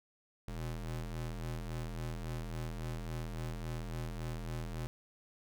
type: ring-modulated tone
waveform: 35% pulse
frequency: 81.6 Hz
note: E2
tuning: 17 cents flat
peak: -33 dBFS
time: 0.48-4.87 s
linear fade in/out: 0 ms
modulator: 39 Hz
effects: none